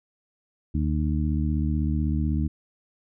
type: harmonic tone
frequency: 76 Hz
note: D#2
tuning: 40 cents flat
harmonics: 1 / 2 / 3 / 4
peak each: -24 / -28 / -29 / -32 dBFS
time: 0.74-2.48 s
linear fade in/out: 10 ms
effects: none